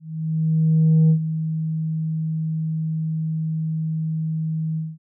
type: tone with ADSR envelope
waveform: sine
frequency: 159 Hz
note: D#3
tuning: 38 cents sharp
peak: -9 dBFS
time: 0-4.98 s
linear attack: 1100 ms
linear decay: 87 ms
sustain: -12 dB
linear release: 210 ms
effects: tanh soft clip ceiling -10 dBFS